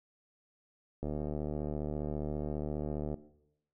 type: click train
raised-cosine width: 2 ms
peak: -23 dBFS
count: 159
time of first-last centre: 1.03-3.142 s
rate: 74.8 Hz
effects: noise-tail reverb RT60 0.8 s tail -17 dB re dry